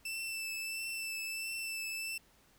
sawtooth tone with vibrato, 2654 Hz, E7, 11 cents sharp, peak -34 dBFS, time 0.05-2.18 s, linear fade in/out 5 ms, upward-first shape triangle, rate 1.5 Hz, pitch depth 23 cents each way, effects pink hiss -66 dBFS RMS until 2.58 s

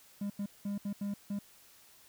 triangle tone bursts at uneven times, 202.1 Hz, G#3, 47 cents flat, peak -31 dBFS, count 6, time 0.21-0.3 / 0.39-0.46 / 0.65-0.78 / 0.85-0.93 / 1.01-1.14 / 1.3-1.39 s, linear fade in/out 5 ms, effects white hiss -60 dBFS RMS until 2.08 s

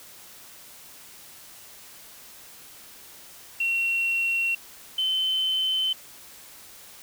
sine tone pair in turn, 2730 / 3064 Hz, F7 / G7, -40 / -40 cents, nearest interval major second, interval 200 cents, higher second, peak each -21 dBFS, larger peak neither, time 3.6-4.55 / 4.98-5.93 s, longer neither, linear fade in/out 5 ms, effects tanh soft clip ceiling -18 dBFS + white hiss -47 dBFS RMS until 7.02 s

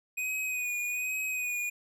square tone with vibrato, 2489 Hz, D#7, in tune, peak -31 dBFS, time 0.17-1.7 s, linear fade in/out 10 ms, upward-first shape sine, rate 1.2 Hz, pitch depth 34 cents each way, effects none

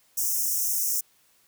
white high-pass noise, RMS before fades -26 dBFS, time 0.17-1.01 s, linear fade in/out 10 ms, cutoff 5400 Hz, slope 96 dB/octave, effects white hiss -63 dBFS RMS until 1.47 s

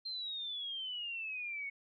sine exponential sweep, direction down, 4186 to 2200 Hz, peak -38 dBFS, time 0.05-1.7 s, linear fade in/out 10 ms, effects none

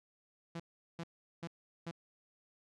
sawtooth tone bursts, 167.9 Hz, E3, 32 cents sharp, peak -36 dBFS, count 4, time 0.55-1.912 s, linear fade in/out 5 ms, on 48 ms, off 390 ms, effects low-pass 6000 Hz 12 dB/octave

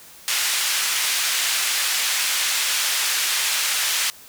pink band-pass noise, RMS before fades -22 dBFS, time 0.28-4.1 s, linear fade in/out 0 ms, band 2000 to 12000 Hz, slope 12 dB/octave, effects white hiss -45 dBFS RMS until 4.28 s

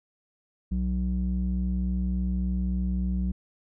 square tone with low-pass filter, 61.74 Hz, B1, in tune, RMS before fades -27 dBFS, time 0.71-3.32 s, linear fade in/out 10 ms, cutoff 180 Hz, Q 2.8, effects none

